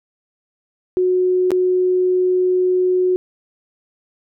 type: tone with dropouts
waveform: sine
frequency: 366.2 Hz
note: F#4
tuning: 18 cents flat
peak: -13 dBFS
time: 0.97-3.16 s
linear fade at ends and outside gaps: 0 ms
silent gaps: 1.506-1.517 s
effects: none